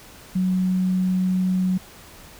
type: tone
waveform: sine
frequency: 185 Hz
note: F#3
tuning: in tune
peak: -18 dBFS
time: 0.35-1.78 s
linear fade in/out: 10 ms
effects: pink hiss -45 dBFS RMS until 2.39 s